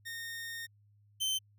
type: tone pair in turn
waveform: sawtooth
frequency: 1840 / 3088 Hz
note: A#6 / G7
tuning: -23 / -27 cents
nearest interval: major sixth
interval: 896 cents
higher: second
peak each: -36 / -27 dBFS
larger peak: second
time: 0.05-0.67 / 1.2-1.39 s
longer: first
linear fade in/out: 20 ms
effects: added 103 Hz sine -62 dBFS peak until 1.58 s